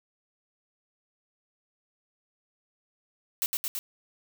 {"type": "noise with echo", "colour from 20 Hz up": "blue", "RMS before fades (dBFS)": -27, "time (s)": [3.42, 3.46], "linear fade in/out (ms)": 0, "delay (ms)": 110, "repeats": 3, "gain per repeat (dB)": -2, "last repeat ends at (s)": 3.79, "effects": []}